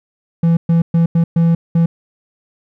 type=tone bursts at uneven times; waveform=triangle; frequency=167.1 Hz; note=E3; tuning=24 cents sharp; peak=-7 dBFS; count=6; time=0.43-0.57 / 0.69-0.82 / 0.94-1.06 / 1.15-1.24 / 1.36-1.55 / 1.75-1.86 s; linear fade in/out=5 ms; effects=none